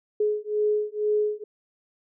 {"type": "beating tone pair", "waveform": "sine", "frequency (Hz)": [420.7, 422.8], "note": ["G#4", "G#4"], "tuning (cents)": [22, 31], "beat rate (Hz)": 2.1, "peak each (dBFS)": -25, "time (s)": [0.2, 1.44], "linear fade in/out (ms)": 5, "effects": []}